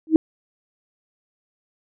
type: tone with exponential growth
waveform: sine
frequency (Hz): 317.2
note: D#4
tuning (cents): +33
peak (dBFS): -4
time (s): 0.07-0.16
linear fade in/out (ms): 1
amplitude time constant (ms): 18
effects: none